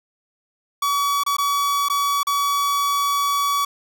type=tone with dropouts; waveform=45% pulse; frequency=1137 Hz; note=C#6; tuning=44 cents sharp; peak=-18 dBFS; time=0.82-3.65 s; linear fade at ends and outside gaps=5 ms; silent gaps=1.236-1.263 / 1.368-1.383 / 1.886-1.898 / 2.232-2.269 s; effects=none